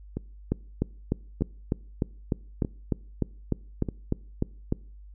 two click trains, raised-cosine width 3 ms, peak -17 / -11 dBFS, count 4 / 15, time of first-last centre 0.17-3.887 / 0.52-4.724 s, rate 0.807 / 3.33 Hz, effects noise-tail reverb RT60 0.5 s tail -24 dB re dry + added 50 Hz sine -44 dBFS peak until 5.14 s

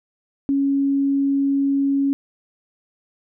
sine tone, 277 Hz, C#4, 1 cent flat, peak -16 dBFS, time 0.49-2.13 s, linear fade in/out 0 ms, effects none

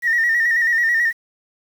sine tone with vibrato, 1864.7 Hz, A#6, in tune, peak -13 dBFS, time 0.02-1.13 s, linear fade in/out 50 ms, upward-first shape square, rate 9.2 Hz, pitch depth 48 cents each way, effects tanh soft clip ceiling -11 dBFS + 7-bit

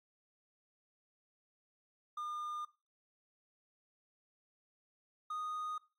triangle tone pair in turn, 1210 / 1238.3 Hz, D#6 / D#6, -49 / -9 cents, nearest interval unison, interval 40 cents, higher second, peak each -37 / -36 dBFS, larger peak second, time 2.17-2.65 / 5.3-5.78 s, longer neither, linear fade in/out 5 ms, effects noise-tail reverb RT60 0.3 s tail -18 dB re dry + AAC 64 kbps

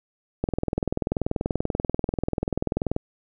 click train, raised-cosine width 2 ms, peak -10 dBFS, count 53, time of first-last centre 0.44-2.964 s, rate 20.6 Hz, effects none

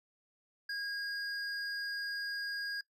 triangle tone pair together, 1634 / 4880 Hz, G#6 / D#8, -29 / -34 cents, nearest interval octave + perfect fifth, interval 1895 cents, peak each -34 / -39 dBFS, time 0.69-2.81 s, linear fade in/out 5 ms, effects noise-tail reverb RT60 0.1 s tail -21 dB re dry + tanh soft clip ceiling -31 dBFS

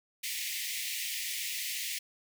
pink high-pass noise, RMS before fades -36 dBFS, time 0.23-1.99 s, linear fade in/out 10 ms, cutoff 1900 Hz, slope 96 dB/octave, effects none

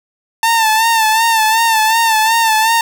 sawtooth tone with vibrato, 894 Hz, A5, 27 cents sharp, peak -6 dBFS, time 0.43-2.81 s, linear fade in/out 2 ms, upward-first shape sine, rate 2.7 Hz, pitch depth 56 cents each way, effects none

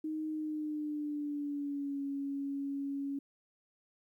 sine tone with pitch glide, 311.1 to 278.8 Hz, D#4 to C#4, 0 to +10 cents, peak -34 dBFS, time 0.04-3.19 s, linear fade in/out 5 ms, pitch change -190 cents, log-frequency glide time 0.28-2.02 s, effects 12-bit

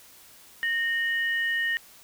sine tone pair together, 1848.1 / 2943 Hz, A#6 / F#7, -15 / -10 cents, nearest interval minor sixth, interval 805 cents, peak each -24 / -34 dBFS, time 0.63-1.77 s, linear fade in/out 0 ms, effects white hiss -52 dBFS RMS until 2.03 s

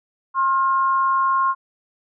sine tone pair together, 1068 / 1405.2 Hz, C6 / F6, +35 / +10 cents, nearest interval perfect fourth, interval 475 cents, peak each -16 / -26 dBFS, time 0.34-1.55 s, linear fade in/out 50 ms, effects none

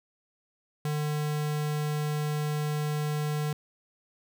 square tone, 150 Hz, D3, 37 cents sharp, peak -28 dBFS, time 0.85-3.53 s, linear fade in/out 2 ms, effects none

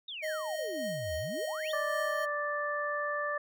sine exponential two-way sweep, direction down then up, 3800 to 72 to 3800 Hz, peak -38 dBFS, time 0.08-1.72 s, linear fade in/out 5 ms, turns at 1.16 s
square tone with tremolo, 623 Hz, D#5, 2 cents sharp, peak -33 dBFS, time 0.22-2.26 s, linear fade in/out 20 ms, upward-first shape triangle, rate 3.5 Hz, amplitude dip 35%
harmonic tone, 587.3 Hz, D5, in tune, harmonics 1 / 2 / 3, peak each -35 / -35 / -35 dBFS, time 1.73-3.38 s, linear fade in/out 5 ms
effects none

